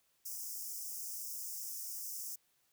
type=high-pass noise; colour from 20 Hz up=white; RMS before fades=-43 dBFS; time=0.25-2.36 s; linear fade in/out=10 ms; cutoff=5100 Hz; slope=96 dB/octave; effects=white hiss -75 dBFS RMS until 2.72 s